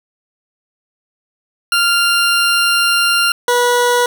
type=tone pair in turn; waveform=20% pulse; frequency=1393 / 486.8 Hz; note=F6 / B4; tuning=-5 / -25 cents; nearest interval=octave + tritone; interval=1820 cents; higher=first; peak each=-6 dBFS; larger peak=neither; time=1.72-3.32 / 3.48-4.06 s; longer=first; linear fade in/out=2 ms; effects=none